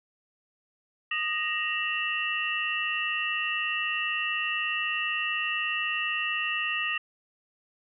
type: tone cluster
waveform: sine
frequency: 1233 / 1874 / 2698 / 2903 Hz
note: D#6 / A#6 / E7 / F#7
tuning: -16 / +9 / +40 / -34 cents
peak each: -35 / -31 / -30 / -35 dBFS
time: 1.11-6.98 s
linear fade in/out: 5 ms
effects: none